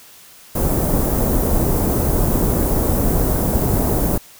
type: band-stop noise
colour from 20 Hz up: pink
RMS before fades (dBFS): -17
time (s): 0.55-4.18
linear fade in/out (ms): 5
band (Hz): 630 to 15000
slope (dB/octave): 12
effects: white hiss -44 dBFS RMS until 4.39 s